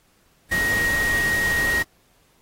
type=tone in noise; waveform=sine; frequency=1880 Hz; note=A#6; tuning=14 cents sharp; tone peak=-19 dBFS; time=0.51-1.83 s; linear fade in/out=10 ms; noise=pink; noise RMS=-29 dBFS; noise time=0.51-1.83 s; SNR=+7 dB; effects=pink hiss -61 dBFS RMS until 2.41 s + AAC 48 kbps